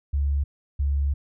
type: tone pair in turn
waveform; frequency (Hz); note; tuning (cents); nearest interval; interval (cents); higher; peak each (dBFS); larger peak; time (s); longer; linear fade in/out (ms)
sine; 70.7 / 70.44; C#2 / C#2; +35 / +28; unison; 7; first; -20; neither; 0.13-0.44 / 0.79-1.14; second; 10
effects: none